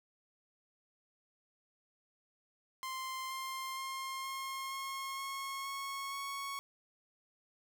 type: tone with pitch steps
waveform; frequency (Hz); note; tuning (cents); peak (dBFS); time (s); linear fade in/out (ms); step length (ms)
sawtooth; 1046.5 / 1055 / 1063.6 / 1072.2 / 1080.9 / 1089.7 / 1098.5 / 1107.4; C6 / C6 / C6 / C6 / C#6 / C#6 / C#6 / C#6; 0 / +14 / +28 / +42 / -44 / -30 / -16 / -2; -35; 2.83-6.59; 0; 470
effects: none